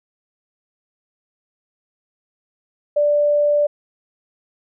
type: tone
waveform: sine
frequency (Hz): 587.3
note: D5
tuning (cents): 0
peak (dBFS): -13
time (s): 2.96-3.67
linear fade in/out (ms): 10
effects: none